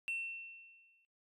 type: tone with exponential decay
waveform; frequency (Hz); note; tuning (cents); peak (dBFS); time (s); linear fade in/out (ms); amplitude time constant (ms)
sine; 2700; E7; +41; -32; 0.08-1.05; 0; 210
effects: noise-tail reverb RT60 0.3 s tail -23 dB re dry + tanh soft clip ceiling -34 dBFS